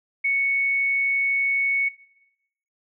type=tone; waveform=sine; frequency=2217 Hz; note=C#7; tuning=in tune; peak=-19 dBFS; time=0.24-1.89 s; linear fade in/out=10 ms; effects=noise-tail reverb RT60 0.9 s tail -20 dB re dry